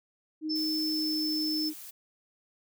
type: tone with pitch glide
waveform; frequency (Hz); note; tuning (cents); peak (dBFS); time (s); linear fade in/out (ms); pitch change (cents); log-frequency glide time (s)
sine; 311.1 to 308.4; D#4 to D#4; 0 to -15; -30; 0.41-1.74; 50; -15; 0.8-1.27
type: tone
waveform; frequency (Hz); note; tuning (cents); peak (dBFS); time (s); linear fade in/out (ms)
sine; 5274; E8; 0; -30; 0.49-1.7; 20
type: noise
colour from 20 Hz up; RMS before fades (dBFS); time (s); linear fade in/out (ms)
blue; -45; 0.55-1.91; 10
effects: none